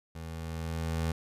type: tone with level ramp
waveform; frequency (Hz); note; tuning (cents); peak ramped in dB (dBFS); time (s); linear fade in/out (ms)
25% pulse; 81.8; E2; -13; -36 to -24; 0.15-1.12; 5
effects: resampled to 32000 Hz